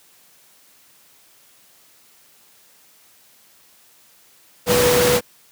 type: tone in noise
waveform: sine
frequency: 489.9 Hz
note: B4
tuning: 14 cents flat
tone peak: -15 dBFS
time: 4.66-5.21 s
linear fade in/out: 50 ms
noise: pink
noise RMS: -18 dBFS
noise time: 4.66-5.21 s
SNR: 0 dB
effects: white hiss -53 dBFS RMS until 5.51 s + high-pass 100 Hz 12 dB/octave